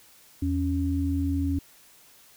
sine tone pair together, 82.56 / 277.7 Hz, E2 / C#4, +3 / +3 cents, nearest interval octave + major sixth, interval 2100 cents, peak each -26 dBFS, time 0.42-1.59 s, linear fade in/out 5 ms, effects white hiss -55 dBFS RMS until 2.36 s

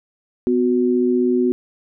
sine tone pair together, 250.5 / 366.5 Hz, B3 / F#4, +25 / -16 cents, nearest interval perfect fifth, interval 659 cents, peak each -17 dBFS, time 0.47-1.52 s, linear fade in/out 0 ms, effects none

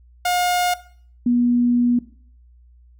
sawtooth / sine tone pair in turn, 715 / 242.1 Hz, F5 / B3, +41 / -34 cents, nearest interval octave + perfect fifth, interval 1875 cents, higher first, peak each -14 dBFS, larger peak neither, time 0.25-0.74 / 1.26-1.99 s, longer second, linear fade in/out 5 ms, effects noise-tail reverb RT60 0.5 s tail -17 dB re dry + added 60 Hz sine -47 dBFS peak until 2.99 s

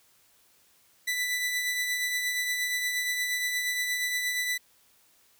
sawtooth tone with tremolo, 1983 Hz, B6, 7 cents sharp, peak -22 dBFS, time 1.07-4.58 s, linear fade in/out 10 ms, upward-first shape triangle, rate 8.5 Hz, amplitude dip 40%, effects white hiss -63 dBFS RMS until 5.39 s

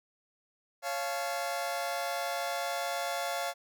sawtooth chord, Db augmented, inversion none, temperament just, 554.4 / 693 / 866.2 Hz, Db5 / F5 / A5, 0 / -14 / -27 cents, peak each -33 / -30 / -36 dBFS, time 0.82-3.54 s, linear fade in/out 50 ms, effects none

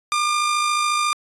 sawtooth tone with amplitude modulation, 1200 Hz, D6, 37 cents sharp, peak -13 dBFS, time 0.12-1.13 s, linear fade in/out 0 ms, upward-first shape sine, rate 54.1 Hz, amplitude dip 35%, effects resampled to 24000 Hz

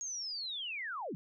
sine linear sweep, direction down, 6645 to 137.7 Hz, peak -37 dBFS, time 0.01-1.15 s, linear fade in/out 0 ms, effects none

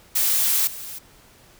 blue noise with level steps, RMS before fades -20 / -35 dBFS, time 0.15-0.99 s, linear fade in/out 10 ms, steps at 0.67 s, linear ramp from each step 2 ms, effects pink hiss -52 dBFS RMS until 1.59 s

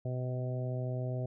harmonic tone with a mistuned harmonic, 126.9 Hz, B2, 47 cents sharp, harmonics 1 / 2 / 3 / 4 / 5 / 6, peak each -33 / -45 / -44 / -45 / -42 / -55 dBFS, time 0.05-1.26 s, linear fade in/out 5 ms, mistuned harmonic 1, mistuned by -16 cents, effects none

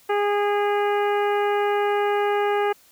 harmonic tone with a mistuned harmonic, 410.3 Hz, G#4, 21 cents flat, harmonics 1 / 2 / 3 / 4 / 5 / 6 / 7, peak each -21 / -24 / -30 / -32 / -35 / -39 / -40 dBFS, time 0.09-2.73 s, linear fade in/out 10 ms, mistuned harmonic 6, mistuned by -17 cents, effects white hiss -55 dBFS RMS until 2.91 s

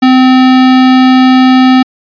square tone, 257.6 Hz, C4, 27 cents flat, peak -3 dBFS, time 0.02-1.83 s, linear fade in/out 10 ms, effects resampled to 11025 Hz

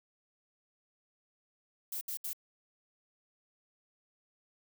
violet noise bursts, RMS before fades -38 dBFS, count 3, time 1.92-2.332 s, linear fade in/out 5 ms, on 92 ms, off 68 ms, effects none

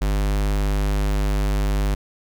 square tone, 50.3 Hz, G1, 45 cents sharp, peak -19 dBFS, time 0.01-1.95 s, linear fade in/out 10 ms, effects none

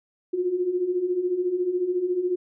sine beating tone pair, 349.2 / 363.2 Hz, F4 / F#4, 0 / -32 cents, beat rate 14 Hz, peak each -29 / -23 dBFS, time 0.33-2.36 s, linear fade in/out 10 ms, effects none

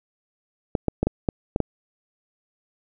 clicks, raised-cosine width 2 ms, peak -7 dBFS, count 7, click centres 0.752 / 0.883 / 1.03 / 1.07 / 1.288 / 1.561 / 1.603 s, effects none

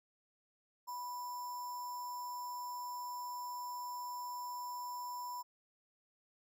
sine tone with sample-and-hold, 984 Hz, B5, 7 cents flat, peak -40 dBFS, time 0.87-5.43 s, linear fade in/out 20 ms, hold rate 6300 Hz, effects none

